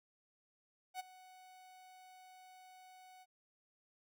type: tone with ADSR envelope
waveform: 45% pulse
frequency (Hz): 743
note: F#5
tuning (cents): +7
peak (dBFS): -39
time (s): 0.94-3.26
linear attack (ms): 57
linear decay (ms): 17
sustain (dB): -18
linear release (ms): 41
effects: none